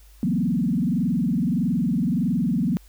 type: tone with frequency modulation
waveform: sine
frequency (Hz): 207.7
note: G#3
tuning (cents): 0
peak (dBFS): -19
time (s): 0.23-2.77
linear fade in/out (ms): 0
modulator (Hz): 21.6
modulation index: 2.3
effects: added 50 Hz sine -47 dBFS peak until 2.88 s + white hiss -57 dBFS RMS until 2.88 s